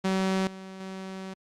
sawtooth tone with level steps, 190.1 Hz, F#3, 47 cents sharp, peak -20 / -36 / -32 dBFS, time 0.04-1.34 s, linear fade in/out 10 ms, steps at 0.47 / 0.8 s, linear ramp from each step 2 ms, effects low-pass 7000 Hz 12 dB/octave + Opus 48 kbps

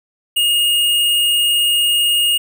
square tone, 2853 Hz, F7, 36 cents sharp, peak -13 dBFS, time 0.36-2.38 s, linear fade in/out 10 ms, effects none

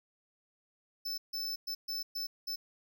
square tone bursts at uneven times, 5274 Hz, E8, in tune, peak -35 dBFS, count 6, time 1.05-1.18 / 1.33-1.56 / 1.67-1.75 / 1.88-2.03 / 2.15-2.27 / 2.47-2.56 s, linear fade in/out 10 ms, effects none

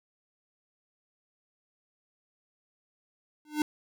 square tone with exponential growth, 301.3 Hz, D4, 44 cents sharp, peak -22 dBFS, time 3.45-3.62 s, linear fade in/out 2 ms, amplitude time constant 36 ms, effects none

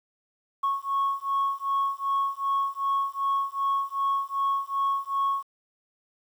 sine beating tone pair, 1100 / 1102.6 Hz, C#6 / C#6, -14 / -10 cents, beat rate 2.6 Hz, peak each -26 dBFS, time 0.63-5.43 s, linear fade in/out 10 ms, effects tanh soft clip ceiling -19 dBFS + 9-bit

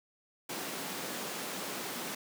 pink high-pass noise, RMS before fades -39 dBFS, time 0.49-2.15 s, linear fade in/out 5 ms, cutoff 190 Hz, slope 24 dB/octave, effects none

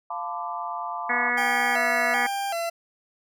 sine chord, B half-diminished seventh, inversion second, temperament equal with one note detuned, 698.5 / 880 / 1009.1 / 1174.7 Hz, F5 / A5 / B5 / D6, 0 / 0 / +37 / 0 cents, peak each -34 dBFS, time 0.1-1.3 s, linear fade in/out 5 ms
harmonic tone, 243.1 Hz, B3, 27 cents flat, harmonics 1 / 2 / 3 / 4 / 5 / 6 / 7 / 8 / 9, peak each -36 / -36 / -33 / -34 / -32 / -33 / -27 / -28 / -28 dBFS, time 1.09-2.27 s, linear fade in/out 10 ms
40% pulse tone with vibrato, 733 Hz, F#5, 16 cents flat, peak -25 dBFS, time 1.37-2.7 s, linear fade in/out 10 ms, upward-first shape square, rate 1.3 Hz, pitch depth 140 cents each way
effects none

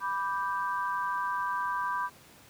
sine chord, G major, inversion first, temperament equal, 987.8 / 1174.7 / 1568 Hz, B5 / D6 / G6, 0 / 0 / 0 cents, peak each -31 / -34 / -35 dBFS, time 0-2.1 s, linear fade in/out 50 ms, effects pink hiss -55 dBFS RMS until 2.49 s + high-pass 80 Hz 12 dB/octave

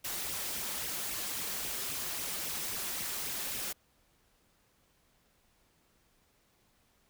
white noise with flanger, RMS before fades -37 dBFS, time 0.04-3.73 s, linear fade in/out 10 ms, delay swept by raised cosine 0.33 to 5.73 ms, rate 3.7 Hz, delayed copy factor +0.6, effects pink hiss -70 dBFS RMS until 7.09 s

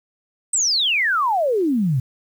sine exponential sweep, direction down, 8372 to 120.5 Hz, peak -16 dBFS, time 0.53-2 s, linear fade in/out 5 ms, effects 8-bit

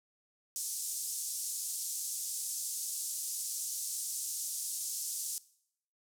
pink band-pass noise, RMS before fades -38 dBFS, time 0.56-5.38 s, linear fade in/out 0 ms, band 6100 to 12000 Hz, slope 24 dB/octave, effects noise-tail reverb RT60 0.7 s tail -20 dB re dry

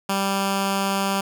10% pulse tone with notch filter, 196 Hz, G3, in tune, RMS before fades -23 dBFS, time 0.09-1.21 s, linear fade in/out 5 ms, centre 460 Hz, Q 1.5, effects none

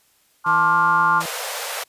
sine chord, D minor seventh, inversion second, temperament just, 881 / 1057.2 / 1174.7 / 1409.6 Hz, A5 / C6 / D6 / F6, +2 / +18 / 0 / +16 cents, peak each -21 / -19 / -20 / -19 dBFS, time 0.44-1.23 s, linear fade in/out 50 ms
sawtooth tone with pitch glide, 162.2 to 165.13 Hz, E3 to E3, -28 to +3 cents, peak -27 dBFS, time 0.46-1.26 s, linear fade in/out 5 ms, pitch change +31 cents, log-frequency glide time 0.68-0.73 s
pink high-pass noise, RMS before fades -28 dBFS, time 1.2-1.84 s, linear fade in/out 10 ms, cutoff 460 Hz, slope 96 dB/octave
effects white hiss -60 dBFS RMS until 1.88 s + resampled to 32000 Hz

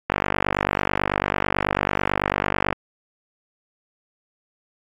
click train, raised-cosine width 0.5 ms, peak -4 dBFS, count 130, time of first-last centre 0.1-2.727 s, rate 49.1 Hz, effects AAC 64 kbps

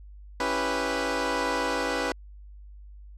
15% pulse chord, C# half-diminished seventh, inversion none, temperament equal, 277.2 / 329.6 / 392 / 493.9 Hz, C#4 / E4 / G4 / B4, 0 / 0 / 0 / 0 cents, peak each -25 / -27 / -28 / -22 dBFS, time 0.4-2.12 s, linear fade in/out 2 ms, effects added 50 Hz sine -43 dBFS peak until 3.17 s + low-pass 7000 Hz 12 dB/octave

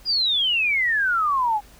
sine exponential sweep, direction down, 4978 to 810 Hz, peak -18 dBFS, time 0.05-1.61 s, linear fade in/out 50 ms, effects added 50 Hz sine -51 dBFS peak until 1.79 s + pink hiss -51 dBFS RMS until 1.79 s

